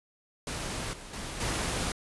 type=noise with level steps; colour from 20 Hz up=pink; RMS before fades=-35 / -45 / -38 / -31 dBFS; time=0.47-1.92 s; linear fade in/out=2 ms; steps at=0.93 / 1.13 / 1.4 s; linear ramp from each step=5 ms; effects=resampled to 24000 Hz